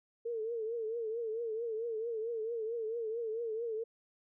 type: tone with vibrato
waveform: sine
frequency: 453 Hz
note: A#4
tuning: 50 cents flat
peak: -34 dBFS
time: 0.25-3.84 s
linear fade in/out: 10 ms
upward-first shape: triangle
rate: 4.5 Hz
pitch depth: 100 cents each way
effects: none